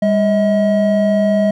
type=tone pair together; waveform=triangle; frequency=200.9 / 637.8 Hz; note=G3 / D#5; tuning=+43 / +43 cents; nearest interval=octave + minor sixth; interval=2000 cents; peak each=-12 dBFS; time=0.02-1.51 s; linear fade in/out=5 ms; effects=none